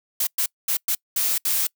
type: noise bursts at uneven times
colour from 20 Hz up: blue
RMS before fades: -22 dBFS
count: 6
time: 0.2-0.27 / 0.38-0.46 / 0.68-0.77 / 0.88-0.95 / 1.16-1.38 / 1.45-1.67 s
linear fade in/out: 5 ms
effects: noise-tail reverb RT60 0.1 s tail -26 dB re dry